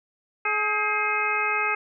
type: harmonic tone with a mistuned harmonic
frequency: 423.3 Hz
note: G#4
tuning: 33 cents sharp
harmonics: 1 / 2 / 3 / 4 / 5 / 6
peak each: -34 / -31 / -27 / -31 / -28 / -27 dBFS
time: 0.45-1.75 s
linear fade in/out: 5 ms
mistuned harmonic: 4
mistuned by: -88 cents
effects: none